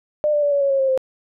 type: tone with pitch steps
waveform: sine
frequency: 601 / 589.3 / 577.9 / 566.6 / 555.6 / 544.8 / 534.2 / 523.8 Hz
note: D5 / D5 / D5 / C#5 / C#5 / C#5 / C5 / C5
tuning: +40 / +6 / -28 / +38 / +4 / -30 / +36 / +2 cents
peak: -15 dBFS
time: 0.24-0.976 s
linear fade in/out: 0 ms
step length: 92 ms
effects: none